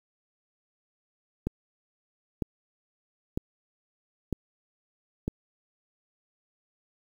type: click train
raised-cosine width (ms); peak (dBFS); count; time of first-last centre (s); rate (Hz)
3; -15; 5; 1.47-5.28; 1.05
effects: 8-bit